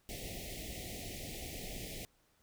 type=band-stop noise; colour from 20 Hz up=pink; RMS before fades=-44 dBFS; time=0.09-2.05 s; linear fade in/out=0 ms; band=770 to 1900 Hz; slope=96 dB/octave; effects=pink hiss -72 dBFS RMS until 2.42 s